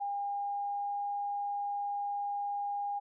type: tone with pitch glide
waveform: sine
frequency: 807 to 811.7 Hz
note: G#5 to G#5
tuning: -50 to -40 cents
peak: -32 dBFS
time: 0-3 s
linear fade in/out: 20 ms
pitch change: +10 cents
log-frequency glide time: 0.23-1.03 s
effects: none